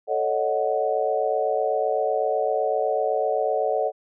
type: chord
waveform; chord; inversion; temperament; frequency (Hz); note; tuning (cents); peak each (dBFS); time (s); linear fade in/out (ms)
sine; D# half-diminished seventh; second; equal; 440 / 554.4 / 622.3 / 740; A4 / C#5 / D#5 / F#5; 0 / 0 / 0 / 0; -26; 0.07-3.92; 50
effects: none